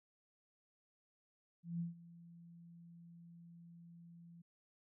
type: tone with ADSR envelope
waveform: sine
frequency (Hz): 169.9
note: F3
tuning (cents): -47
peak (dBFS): -36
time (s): 1.63-4.42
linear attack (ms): 170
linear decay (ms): 140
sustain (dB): -19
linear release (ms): 8
effects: none